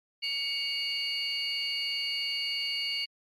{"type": "tone cluster", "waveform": "sine", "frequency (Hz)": [2236, 2843, 4347, 4570], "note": ["C#7", "F7", "C#8", "D8"], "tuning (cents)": [14, 30, -35, -48], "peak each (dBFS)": [-35, -32, -36, -33], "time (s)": [0.22, 3.06], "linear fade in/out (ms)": 20, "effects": ["tanh soft clip ceiling -23 dBFS", "MP3 64 kbps"]}